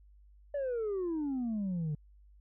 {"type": "exponential sweep", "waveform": "sine", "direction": "down", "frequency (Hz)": [586, 145.4], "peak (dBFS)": -29, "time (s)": [0.54, 1.95], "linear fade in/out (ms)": 5, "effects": ["tanh soft clip ceiling -30 dBFS", "added 50 Hz sine -56 dBFS peak until 2.4 s"]}